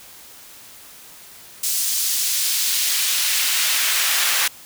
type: noise with high-pass filter sweep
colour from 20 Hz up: pink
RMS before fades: -20 dBFS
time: 1.63-4.48 s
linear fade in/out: 5 ms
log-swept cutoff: 6100 to 1500 Hz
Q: 0.81
effects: white hiss -43 dBFS RMS until 4.65 s